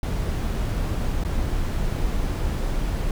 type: noise with dropouts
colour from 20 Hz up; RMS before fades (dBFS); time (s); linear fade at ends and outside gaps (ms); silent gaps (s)
brown; -24; 0.03-3.11; 2; 1.238-1.248
effects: none